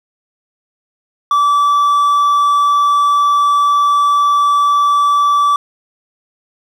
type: tone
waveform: triangle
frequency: 1157 Hz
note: D6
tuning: 26 cents flat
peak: -7 dBFS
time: 1.31-5.56 s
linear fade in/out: 2 ms
effects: none